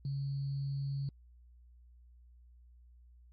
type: tone with sample-and-hold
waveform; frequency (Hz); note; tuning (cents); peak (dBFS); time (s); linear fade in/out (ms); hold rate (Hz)
sine; 138.59; C#3; 0; -33; 0.05-1.09; 2; 4410
effects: added 60 Hz sine -56 dBFS peak until 3.32 s + MP3 32 kbps